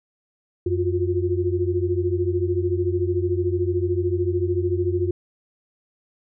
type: tone cluster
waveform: sine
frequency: 91.7 / 348.6 / 362.1 Hz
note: F#2 / F4 / F#4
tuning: -15 / -3 / -37 cents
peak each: -24 dBFS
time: 0.66-5.11 s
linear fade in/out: 5 ms
effects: none